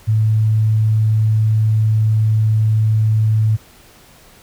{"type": "tone", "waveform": "sine", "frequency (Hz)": 109.1, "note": "A2", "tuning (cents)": -14, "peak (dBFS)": -11, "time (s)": [0.07, 3.57], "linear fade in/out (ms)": 20, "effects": ["pink hiss -46 dBFS RMS until 4.42 s"]}